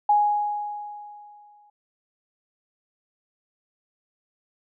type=tone with exponential decay; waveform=sine; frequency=830.6 Hz; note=G#5; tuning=in tune; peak=-14 dBFS; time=0.09-1.7 s; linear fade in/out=5 ms; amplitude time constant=350 ms; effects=none